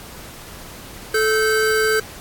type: tone pair together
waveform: square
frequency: 435.8 / 1553 Hz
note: A4 / G6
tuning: -17 / -17 cents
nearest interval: octave + minor seventh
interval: 2200 cents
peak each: -18 / -20 dBFS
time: 1.14-2 s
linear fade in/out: 5 ms
effects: pink hiss -38 dBFS RMS until 2.2 s + AAC 64 kbps